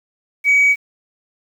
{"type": "tone", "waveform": "sine", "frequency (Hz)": 2267, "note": "C#7", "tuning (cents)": 38, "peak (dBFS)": -8, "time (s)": [0.44, 0.76], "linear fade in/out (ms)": 50, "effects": ["tanh soft clip ceiling -7 dBFS", "7-bit"]}